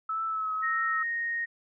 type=tone with vibrato; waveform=sine; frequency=1300 Hz; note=E6; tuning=24 cents flat; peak=-28 dBFS; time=0.09-1.03 s; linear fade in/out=5 ms; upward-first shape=triangle; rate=1.7 Hz; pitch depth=34 cents each way
type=tone; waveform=sine; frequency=1863 Hz; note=A#6; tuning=2 cents flat; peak=-28 dBFS; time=0.62-1.46 s; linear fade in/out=20 ms
effects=none